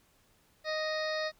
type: harmonic tone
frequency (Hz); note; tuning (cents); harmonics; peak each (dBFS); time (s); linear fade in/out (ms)
622; D#5; -1; 1 / 2 / 3 / 4 / 6 / 7 / 8 / 9; -33 / -41 / -37 / -48 / -43 / -43 / -45 / -52; 0.64-1.32; 50
effects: pink hiss -67 dBFS RMS until 1.39 s